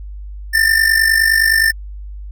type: tone with amplitude modulation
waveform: square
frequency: 1792 Hz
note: A6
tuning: 31 cents sharp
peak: -8 dBFS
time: 0.53-1.72 s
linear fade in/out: 20 ms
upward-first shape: sine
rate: 49.7 Hz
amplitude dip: 70%
effects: added 50 Hz sine -27 dBFS peak until 2.31 s